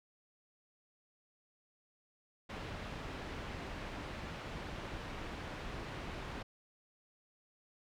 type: low-pass noise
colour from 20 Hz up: pink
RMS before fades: -44 dBFS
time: 2.49-6.43 s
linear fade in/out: 10 ms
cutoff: 3000 Hz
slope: 12 dB/octave
effects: none